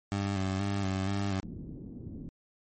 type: tone with vibrato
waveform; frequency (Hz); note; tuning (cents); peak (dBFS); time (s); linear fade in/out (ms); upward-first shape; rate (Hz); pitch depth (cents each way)
20% pulse; 97.5; G2; -9; -24; 0.12-1.4; 0; square; 2.1; 39
type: low-pass noise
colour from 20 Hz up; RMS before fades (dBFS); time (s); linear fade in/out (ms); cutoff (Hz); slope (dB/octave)
white; -42; 1.43-2.29; 0; 280; 24
effects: MP3 32 kbps